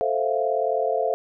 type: chord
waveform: sine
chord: F major seventh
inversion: first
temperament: equal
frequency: 440 / 523.3 / 659.3 / 698.5 Hz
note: A4 / C5 / E5 / F5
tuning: 0 / 0 / 0 / 0 cents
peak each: -26 dBFS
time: 0.01-1.14 s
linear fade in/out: 0 ms
effects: none

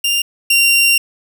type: tone pair in turn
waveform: sawtooth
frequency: 2794 / 2765 Hz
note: F7 / F7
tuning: 0 / -18 cents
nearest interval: unison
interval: 18 cents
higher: first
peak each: -10 / -6 dBFS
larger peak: second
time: 0.04-0.22 / 0.5-0.98 s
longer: second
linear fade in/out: 5 ms
effects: none

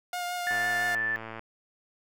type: tone with vibrato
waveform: sawtooth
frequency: 711 Hz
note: F5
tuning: 31 cents sharp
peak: -27 dBFS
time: 0.13-0.95 s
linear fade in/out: 2 ms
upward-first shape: triangle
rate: 5.9 Hz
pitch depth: 19 cents each way
type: tone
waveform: sine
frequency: 1760 Hz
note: A6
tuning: in tune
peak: -26 dBFS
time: 0.47-1.16 s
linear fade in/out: 0 ms
type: click train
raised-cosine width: 0.5 ms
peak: -24 dBFS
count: 100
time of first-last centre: 0.51-1.394 s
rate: 112 Hz
effects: none

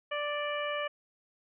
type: harmonic tone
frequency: 587.3 Hz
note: D5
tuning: in tune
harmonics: 1 / 2 / 3 / 4 / 5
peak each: -34 / -37 / -39 / -40 / -41 dBFS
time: 0.11-0.88 s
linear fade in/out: 10 ms
effects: none

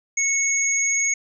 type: tone pair together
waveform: sine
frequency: 2200 / 6593 Hz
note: C#7 / G#8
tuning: -14 / -14 cents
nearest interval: octave + perfect fifth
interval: 1900 cents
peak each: -23 / -20 dBFS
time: 0.17-1.14 s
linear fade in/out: 5 ms
effects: none

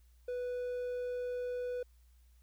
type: tone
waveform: triangle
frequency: 493.9 Hz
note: B4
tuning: in tune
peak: -33 dBFS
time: 0.28-1.83 s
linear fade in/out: 5 ms
effects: added 60 Hz sine -60 dBFS peak until 2.42 s + white hiss -75 dBFS RMS until 2.42 s

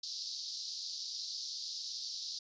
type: band-pass noise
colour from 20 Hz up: white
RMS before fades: -42 dBFS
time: 0.03-2.39 s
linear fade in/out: 5 ms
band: 4100 to 5400 Hz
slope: 48 dB/octave
effects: resampled to 16000 Hz

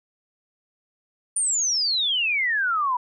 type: exponential sweep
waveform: sine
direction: down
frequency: 9430 to 958 Hz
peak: -20 dBFS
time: 1.36-2.97 s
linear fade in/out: 5 ms
effects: none

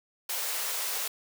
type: high-pass noise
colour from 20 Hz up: white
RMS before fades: -32 dBFS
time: 0.29-1.08 s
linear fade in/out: 5 ms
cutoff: 410 Hz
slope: 48 dB/octave
effects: none

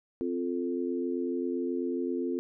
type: chord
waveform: sine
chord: F major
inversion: second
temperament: equal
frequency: 261.6 / 349.2 / 440 Hz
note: C4 / F4 / A4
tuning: 0 / 0 / 0 cents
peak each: -32 / -32 / -36 dBFS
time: 0.21-2.39 s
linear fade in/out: 0 ms
effects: none

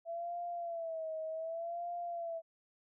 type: tone with vibrato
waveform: sine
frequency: 665 Hz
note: E5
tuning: 15 cents sharp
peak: -37 dBFS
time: 0.05-2.42 s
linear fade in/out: 50 ms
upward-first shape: sine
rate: 0.66 Hz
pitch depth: 81 cents each way
effects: none

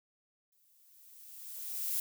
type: noise with exponential growth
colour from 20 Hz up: violet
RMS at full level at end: -32 dBFS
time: 0.52-2 s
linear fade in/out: 2 ms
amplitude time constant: 320 ms
effects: none

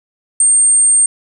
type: tone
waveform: sine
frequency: 8660 Hz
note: C#9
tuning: 41 cents flat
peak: -7 dBFS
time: 0.4-1.06 s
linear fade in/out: 2 ms
effects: none

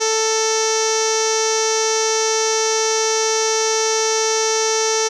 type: tone with low-pass filter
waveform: sawtooth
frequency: 442.1 Hz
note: A4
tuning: 8 cents sharp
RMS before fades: -18 dBFS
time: 0-5.09 s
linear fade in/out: 20 ms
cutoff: 6000 Hz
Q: 8.9
effects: none

